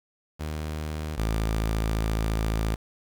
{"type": "tone pair in turn", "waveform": "sawtooth", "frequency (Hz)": [77, 54.45], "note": ["D#2", "A1"], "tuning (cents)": [-17, -17], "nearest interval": "tritone", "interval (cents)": 600, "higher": "first", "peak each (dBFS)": [-26, -20], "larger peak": "second", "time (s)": [[0.39, 1.17], [1.17, 2.76]], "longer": "second", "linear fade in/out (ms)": 20, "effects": ["8-bit"]}